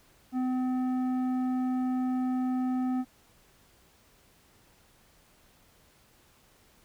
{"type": "tone with tanh clipping", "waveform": "sine", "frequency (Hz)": 254.8, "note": "C4", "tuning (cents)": -46, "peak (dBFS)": -28, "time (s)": [0.32, 3.05], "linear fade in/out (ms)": 50, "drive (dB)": 10, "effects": ["pink hiss -62 dBFS RMS until 6.84 s"]}